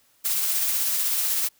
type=noise with tremolo; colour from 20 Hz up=blue; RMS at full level=-23 dBFS; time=0.24-1.49 s; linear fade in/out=20 ms; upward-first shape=sine; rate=16 Hz; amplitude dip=25%; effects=white hiss -62 dBFS RMS until 1.59 s